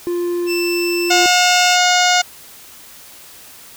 triangle tone, 349.2 Hz, F4, in tune, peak -15 dBFS, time 0.07-1.26 s, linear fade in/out 0 ms
25% pulse tone with pitch glide, 2662 to 2681 Hz, E7 to E7, +16 to +29 cents, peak -17 dBFS, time 0.46-1.78 s, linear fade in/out 50 ms, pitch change +13 cents, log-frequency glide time 1.13-1.38 s
harmonic tone, 720 Hz, F#5, 47 cents flat, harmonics 1 / 2 / 3 / 4 / 5 / 6 / 7 / 8 / 9 / 10, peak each -15 / -18 / -20 / -21 / -22 / -23 / -23 / -24 / -25 / -25 dBFS, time 1.1-2.22 s, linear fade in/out 10 ms
effects white hiss -40 dBFS RMS until 3.76 s

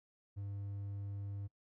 triangle tone, 100 Hz, G2, 35 cents sharp, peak -38 dBFS, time 0.36-1.48 s, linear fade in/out 20 ms, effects noise-tail reverb RT60 0.1 s tail -24 dB re dry

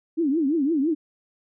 sine tone with vibrato, 300 Hz, D4, 37 cents sharp, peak -19 dBFS, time 0.17-0.95 s, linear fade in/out 20 ms, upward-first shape triangle, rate 5.9 Hz, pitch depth 260 cents each way, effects none

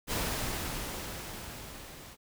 pink noise with level ramp, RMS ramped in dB -31 to -49 dBFS, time 0.07-2.17 s, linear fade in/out 50 ms, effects none

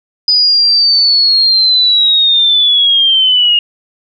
sine linear sweep, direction down, 4978 to 2841 Hz, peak -6 dBFS, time 0.28-3.59 s, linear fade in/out 2 ms, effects none

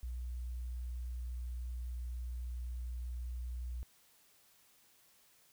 sine tone with sample-and-hold, 60.9 Hz, B1, 24 cents flat, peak -38 dBFS, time 0.03-3.83 s, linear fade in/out 0 ms, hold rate 8820 Hz, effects white hiss -67 dBFS RMS until 5.52 s

